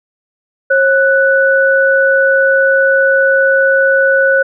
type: tone pair together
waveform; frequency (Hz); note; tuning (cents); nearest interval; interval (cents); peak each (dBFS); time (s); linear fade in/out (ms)
sine; 540.1 / 1485; C#5 / F#6; -45 / +6; octave + tritone; 1751; -10; 0.7-4.43; 10
effects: none